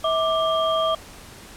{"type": "tone cluster", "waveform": "sine", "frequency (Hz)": [646, 1179, 3222], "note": ["E5", "D6", "G7"], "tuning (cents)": [-35, 6, 47], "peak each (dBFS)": [-21, -23, -28], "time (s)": [0.04, 0.95], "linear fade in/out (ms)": 5, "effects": ["pink hiss -43 dBFS RMS until 1.56 s", "low-pass 12000 Hz 12 dB/octave"]}